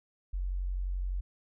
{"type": "tone", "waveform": "sine", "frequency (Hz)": 45.8, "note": "F#1", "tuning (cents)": -17, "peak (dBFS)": -30, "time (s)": [0.33, 1.21], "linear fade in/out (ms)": 10, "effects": []}